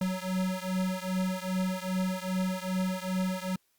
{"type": "beating tone pair", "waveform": "square", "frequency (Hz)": [185, 187.5], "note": ["F#3", "F#3"], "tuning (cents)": [0, 23], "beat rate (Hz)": 2.5, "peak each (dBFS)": [-32, -33], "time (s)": [0.01, 3.56], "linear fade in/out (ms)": 5, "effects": ["white hiss -72 dBFS RMS until 3.78 s", "Opus 48 kbps"]}